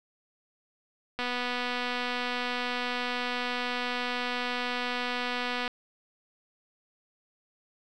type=click train; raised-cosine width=0.3 ms; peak=-16 dBFS; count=1105; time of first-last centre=1.19-5.678 s; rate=246 Hz; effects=none